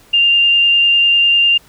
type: tone with vibrato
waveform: sine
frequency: 2794 Hz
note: F7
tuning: in tune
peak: -8 dBFS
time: 0.13-1.58 s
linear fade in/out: 10 ms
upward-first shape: sine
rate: 10 Hz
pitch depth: 10 cents each way
effects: pink hiss -47 dBFS RMS until 1.68 s